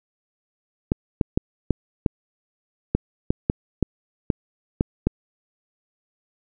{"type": "clicks", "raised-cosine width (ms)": 3, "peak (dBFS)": -5, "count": 12, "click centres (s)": [0.919, 1.212, 1.375, 1.707, 2.062, 2.95, 3.305, 3.499, 3.827, 4.302, 4.809, 5.07], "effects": []}